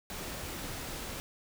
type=noise; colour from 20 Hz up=pink; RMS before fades=-40 dBFS; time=0.1-1.2 s; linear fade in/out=0 ms; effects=none